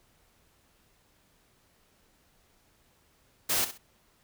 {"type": "noise with echo", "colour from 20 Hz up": "white", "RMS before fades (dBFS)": -27, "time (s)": [3.49, 3.65], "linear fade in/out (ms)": 10, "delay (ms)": 65, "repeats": 2, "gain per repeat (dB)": -12, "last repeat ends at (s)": 3.78, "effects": ["pink hiss -66 dBFS RMS until 4.23 s"]}